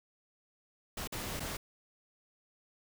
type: noise with dropouts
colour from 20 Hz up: pink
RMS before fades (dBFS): -39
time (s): 0.97-1.57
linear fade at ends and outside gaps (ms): 5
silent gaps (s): 1.075-1.122 / 1.397-1.402
effects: none